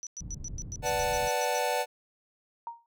sine tone bursts, 5920 Hz, F#8, in tune, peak -36 dBFS, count 12, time 0.03-1.586 s, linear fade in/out 0 ms, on 38 ms, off 100 ms
pink low-pass noise, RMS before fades -40 dBFS, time 0.2-1.3 s, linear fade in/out 20 ms, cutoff 160 Hz, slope 12 dB/octave
square chord, B minor seventh, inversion none, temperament equal with one note detuned, 493.9 / 587.3 / 746 / 880 Hz, B4 / D5 / F#5 / A5, 0 / 0 / +14 / 0 cents, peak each -33 dBFS, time 0.82-1.86 s, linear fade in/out 50 ms
sine tone with exponential decay, 932.3 Hz, A#5, in tune, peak -31 dBFS, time 2.67-2.86 s, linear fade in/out 1 ms, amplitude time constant 40 ms
effects none

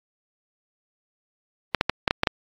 clicks, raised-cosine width 0.3 ms, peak -3 dBFS, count 7, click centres 1.747 / 1.811 / 1.896 / 2.078 / 2.109 / 2.234 / 2.272 s, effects AAC 64 kbps

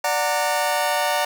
sawtooth chord, D augmented, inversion none, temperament just, 587.3 / 734.2 / 917.7 Hz, D5 / F#5 / A#5, 0 / -14 / -27 cents, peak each -20 dBFS, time 0.04-1.25 s, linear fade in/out 5 ms, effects none

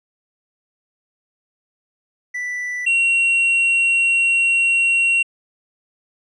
triangle tone pair in turn, 1975.5 / 2740 Hz, B6 / F7, 0 / -34 cents, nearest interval tritone, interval 566 cents, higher second, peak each -21 / -12 dBFS, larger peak second, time 2.34-2.86 / 2.86-5.23 s, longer second, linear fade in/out 10 ms, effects resampled to 22050 Hz

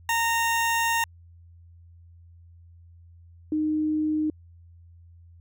20% pulse / sine tone pair in turn, 922 / 307.7 Hz, A#5 / D#4, -19 / -19 cents, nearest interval octave + perfect fifth, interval 1900 cents, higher first, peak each -17 / -22 dBFS, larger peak first, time 0.09-1.04 / 3.52-4.3 s, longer first, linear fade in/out 2 ms, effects added 85 Hz sine -48 dBFS peak until 5.4 s

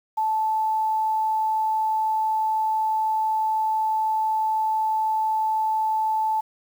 sine tone with quantisation, 874 Hz, A5, 12 cents flat, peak -20 dBFS, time 0.17-6.41 s, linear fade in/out 10 ms, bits 8, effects none

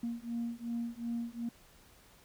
sine beating tone pair, 233.1 / 235.8 Hz, A#3 / A#3, 0 / +20 cents, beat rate 2.7 Hz, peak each -37 / -37 dBFS, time 0.03-1.49 s, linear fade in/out 5 ms, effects tanh soft clip ceiling -29 dBFS + pink hiss -61 dBFS RMS until 2.24 s

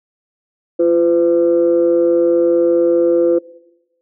sine tone pair together, 343.4 / 508.2 Hz, F4 / B4, -29 / +49 cents, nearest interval perfect fifth, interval 678 cents, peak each -12 dBFS, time 0.79-3.39 s, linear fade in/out 10 ms, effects noise-tail reverb RT60 1.0 s tail -21 dB re dry + tanh soft clip ceiling -4 dBFS

